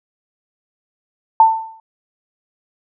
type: tone with exponential decay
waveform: sine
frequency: 892 Hz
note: A5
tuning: 23 cents sharp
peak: -3 dBFS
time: 1.4-1.8 s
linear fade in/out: 2 ms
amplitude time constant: 85 ms
effects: none